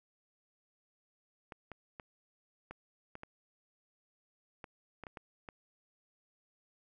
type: clicks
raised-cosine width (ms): 0.5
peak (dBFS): -30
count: 11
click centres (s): 1.522 / 1.717 / 1.998 / 2.71 / 3.154 / 3.234 / 4.642 / 5.037 / 5.068 / 5.172 / 5.488
effects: none